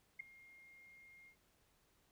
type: tone with ADSR envelope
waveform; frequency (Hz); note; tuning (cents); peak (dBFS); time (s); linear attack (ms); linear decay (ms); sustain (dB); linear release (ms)
sine; 2128; C7; +29; -39; 0.19-1.36; 12; 5; -20; 84
effects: pink hiss -75 dBFS RMS until 2.11 s